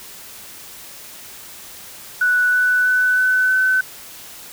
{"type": "tone with pitch steps", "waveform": "sine", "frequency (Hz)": [1480, 1489.4, 1498.9, 1508.5, 1518.1], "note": ["F#6", "F#6", "F#6", "F#6", "F#6"], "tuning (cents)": [0, 11, 22, 33, 44], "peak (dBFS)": -13, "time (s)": [2.21, 3.81], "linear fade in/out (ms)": 5, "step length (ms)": 320, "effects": ["white hiss -38 dBFS RMS until 4.52 s"]}